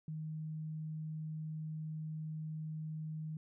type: tone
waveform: sine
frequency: 156.2 Hz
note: D#3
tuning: 7 cents sharp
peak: -39 dBFS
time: 0.08-3.37 s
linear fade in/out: 2 ms
effects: none